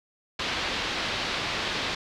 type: low-pass noise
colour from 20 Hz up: white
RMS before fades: -30 dBFS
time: 0.39-1.95 s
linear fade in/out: 5 ms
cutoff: 4200 Hz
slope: 24 dB/octave
effects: none